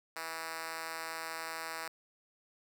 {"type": "tone with high-pass filter", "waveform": "5% pulse", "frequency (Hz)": 162.6, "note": "E3", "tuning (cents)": -23, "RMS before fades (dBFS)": -41, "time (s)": [0.16, 1.88], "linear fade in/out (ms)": 2, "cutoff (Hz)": 610, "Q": 0.55, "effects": []}